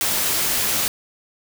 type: noise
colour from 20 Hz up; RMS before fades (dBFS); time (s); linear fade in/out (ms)
white; -21; 0.01-0.88; 0
effects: none